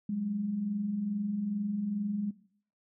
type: tone pair together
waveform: sine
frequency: 184.34 / 206.7 Hz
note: F#3 / G#3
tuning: -6 / -8 cents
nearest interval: major second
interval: 198 cents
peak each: -39 / -30 dBFS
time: 0.09-2.31 s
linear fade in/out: 5 ms
effects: noise-tail reverb RT60 0.6 s tail -19 dB re dry